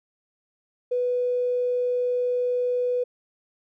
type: tone with tanh clipping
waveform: triangle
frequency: 493.9 Hz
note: B4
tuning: in tune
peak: -21 dBFS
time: 0.91-3.04 s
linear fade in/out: 10 ms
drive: 3 dB
effects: none